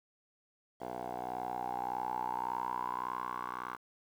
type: tone with band-pass filter sweep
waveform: 10% pulse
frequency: 61.74 Hz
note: B1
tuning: in tune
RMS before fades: -38 dBFS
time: 0.8-3.77 s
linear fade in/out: 20 ms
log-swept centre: 650 to 1200 Hz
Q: 9
effects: 10-bit